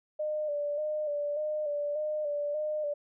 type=tone with vibrato; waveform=sine; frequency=596 Hz; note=D5; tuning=25 cents sharp; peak=-29 dBFS; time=0.19-2.94 s; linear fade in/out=10 ms; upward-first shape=square; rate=1.7 Hz; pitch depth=37 cents each way; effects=none